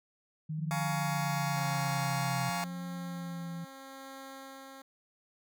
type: exponential sweep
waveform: sine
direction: down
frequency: 156.3 to 132.2 Hz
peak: -33 dBFS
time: 0.49-2.5 s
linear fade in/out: 10 ms
type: tone with vibrato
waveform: sine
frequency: 172.7 Hz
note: F3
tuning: 19 cents flat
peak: -37 dBFS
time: 0.58-3.65 s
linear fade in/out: 10 ms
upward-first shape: sine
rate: 0.57 Hz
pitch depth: 39 cents each way
type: chord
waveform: sawtooth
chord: Bb minor seventh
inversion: second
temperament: just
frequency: 699.2 / 839.1 / 932.3 / 1118.8 Hz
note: F5 / Ab5 / Bb5 / Db6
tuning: +2 / +18 / 0 / +16 cents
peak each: -33 / -34 / -38 / -35 dBFS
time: 0.71-2.64 s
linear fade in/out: 0 ms
type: tone with tremolo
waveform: 10% pulse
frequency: 269.2 Hz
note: C4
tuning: 49 cents sharp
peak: -36 dBFS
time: 1.56-4.82 s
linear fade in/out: 5 ms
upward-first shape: sine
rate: 0.85 Hz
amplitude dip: 30%
effects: none